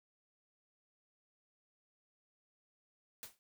white noise with exponential decay, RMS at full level -44 dBFS, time 3.23-3.39 s, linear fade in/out 0 ms, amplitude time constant 33 ms, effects none

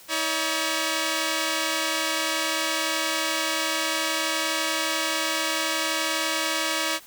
5% pulse tone pair together, 319.9 / 567.7 Hz, D#4 / C#5, +48 / +41 cents, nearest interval minor seventh, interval 993 cents, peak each -15 dBFS, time 0.08-7 s, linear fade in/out 50 ms, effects white hiss -49 dBFS RMS until 7.06 s

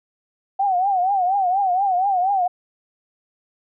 sine tone with vibrato, 758 Hz, F#5, 42 cents sharp, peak -16 dBFS, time 0.59-2.48 s, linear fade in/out 10 ms, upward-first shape triangle, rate 4.2 Hz, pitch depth 140 cents each way, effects none

